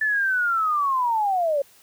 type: linear sweep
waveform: sine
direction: down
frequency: 1760 to 543 Hz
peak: -19 dBFS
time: 0.01-1.62 s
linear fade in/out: 5 ms
effects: white hiss -54 dBFS RMS until 1.82 s